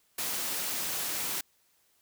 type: high-pass noise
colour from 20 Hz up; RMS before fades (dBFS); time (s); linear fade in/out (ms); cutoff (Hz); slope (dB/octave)
white; -33; 0.18-1.41; 5; 120; 12
effects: white hiss -69 dBFS RMS until 2.01 s